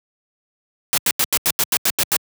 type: noise bursts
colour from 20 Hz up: white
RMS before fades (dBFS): -17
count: 10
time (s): 0.93-2.165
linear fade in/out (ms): 0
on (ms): 47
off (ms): 85
effects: high-pass 100 Hz 12 dB/octave